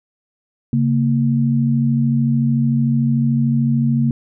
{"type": "tone pair together", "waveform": "sine", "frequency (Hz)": [137.2, 230.7], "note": ["C#3", "A#3"], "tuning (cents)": [-17, -18], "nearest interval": "major sixth", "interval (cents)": 899, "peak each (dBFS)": -16, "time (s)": [0.73, 4.11], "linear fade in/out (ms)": 2, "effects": []}